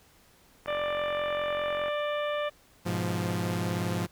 click train, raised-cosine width 0.5 ms, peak -23 dBFS, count 56, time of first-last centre 0.66-1.882 s, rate 45 Hz
harmonic tone, 591 Hz, D5, 11 cents sharp, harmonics 1 / 2 / 3 / 4 / 5 / 6, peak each -29 / -35 / -39 / -41 / -43 / -45 dBFS, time 0.67-2.5 s, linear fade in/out 20 ms
sawtooth chord, F diminished, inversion first, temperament equal, 103.83 / 123.47 / 174.61 Hz, Ab2 / Cb3 / F3, 0 / 0 / 0 cents, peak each -28 / -32 / -27 dBFS, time 2.85-4.07 s, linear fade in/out 20 ms
effects pink hiss -60 dBFS RMS until 4.11 s

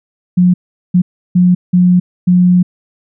sine tone bursts at uneven times, 179.5 Hz, F3, 48 cents sharp, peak -5 dBFS, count 5, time 0.37-0.54 / 0.94-1.02 / 1.35-1.55 / 1.73-2 / 2.27-2.63 s, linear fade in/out 10 ms, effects none

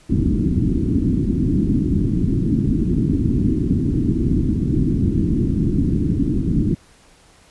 white low-pass noise, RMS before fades -18 dBFS, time 0.09-6.75 s, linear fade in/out 10 ms, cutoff 320 Hz, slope 48 dB/octave, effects pink hiss -51 dBFS RMS until 7.5 s + resampled to 24000 Hz

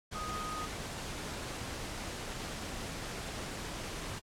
sine tone in noise, 1244.5 Hz, D#6, in tune, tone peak -38 dBFS, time 0.14-0.67 s, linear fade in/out 20 ms, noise pink, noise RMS -41 dBFS, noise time 0.11-4.2 s, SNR 0 dB, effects low-pass 9000 Hz 12 dB/octave + AAC 64 kbps

